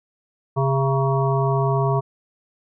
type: harmonic tone with a mistuned harmonic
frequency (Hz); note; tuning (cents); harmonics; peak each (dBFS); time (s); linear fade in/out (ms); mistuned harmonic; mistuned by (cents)
135.2; C#3; -43; 1 / 3 / 5 / 7 / 8; -19 / -24 / -26 / -27 / -28; 0.56-2.01; 20; 8; +62
effects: none